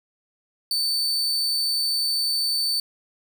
40% pulse tone, 4536 Hz, C#8, 39 cents sharp, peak -20 dBFS, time 0.71-2.8 s, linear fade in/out 2 ms, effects none

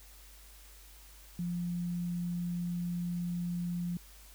sine tone, 174.61 Hz, F3, in tune, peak -32 dBFS, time 1.39-3.97 s, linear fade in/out 2 ms, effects added 50 Hz sine -54 dBFS peak until 4.34 s + white hiss -57 dBFS RMS until 4.34 s

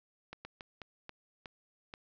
slowing click train, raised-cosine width 0.3 ms, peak -28 dBFS, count 7, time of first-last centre 0.33-1.939 s, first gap 120 ms, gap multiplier 1.32, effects resampled to 16000 Hz + 10-bit

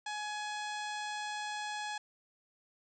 harmonic tone, 841 Hz, G#5, 22 cents sharp, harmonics 1 / 2 / 3 / 4 / 5 / 6 / 7 / 8 / 9 / 10, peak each -39 / -42 / -48 / -47 / -50 / -53 / -54 / -57 / -54 / -58 dBFS, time 0.06-1.98 s, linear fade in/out 5 ms, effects none

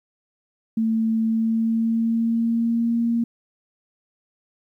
sine tone with pitch glide, 223.5 to 233 Hz, A3 to A#3, +27 to -1 cents, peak -18 dBFS, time 0.77-3.24 s, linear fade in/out 5 ms, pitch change +72 cents, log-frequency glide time 1.24-2.97 s, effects 10-bit

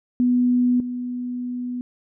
sine tone with level steps, 246.9 Hz, B3, in tune, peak -15 / -25 dBFS, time 0.2-1.81 s, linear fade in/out 0 ms, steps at 0.8 s, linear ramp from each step 2 ms, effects none

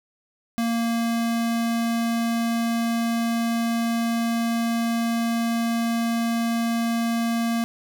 square tone, 231.5 Hz, A#3, 12 cents flat, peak -22 dBFS, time 0.58-7.64 s, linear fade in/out 0 ms, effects none

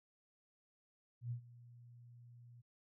sine tone with ADSR envelope, 120 Hz, B2, 49 cents flat, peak -37 dBFS, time 1.21-2.62 s, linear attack 100 ms, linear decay 96 ms, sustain -19 dB, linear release 19 ms, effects none

